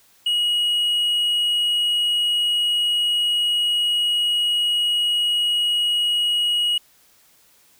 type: tone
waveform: triangle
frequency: 2900 Hz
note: F#7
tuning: 35 cents flat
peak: -16 dBFS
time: 0.26-6.78 s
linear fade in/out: 5 ms
effects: white hiss -56 dBFS RMS until 7.79 s